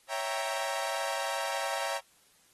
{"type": "chord", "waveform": "sawtooth", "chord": "C# diminished seventh", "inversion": "none", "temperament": "equal", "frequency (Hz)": [554.4, 659.3, 784, 932.3], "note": ["C#5", "E5", "G5", "Bb5"], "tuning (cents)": [0, 0, 0, 0], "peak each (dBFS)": -33, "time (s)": [0.08, 2.01], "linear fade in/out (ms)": 50, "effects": ["white hiss -64 dBFS RMS until 2.53 s", "AAC 32 kbps"]}